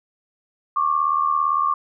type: tone pair together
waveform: sine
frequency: 1097 / 1174.7 Hz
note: C#6 / D6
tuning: -18 / 0 cents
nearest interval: minor second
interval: 118 cents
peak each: -20 dBFS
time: 0.76-1.74 s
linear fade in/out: 5 ms
effects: none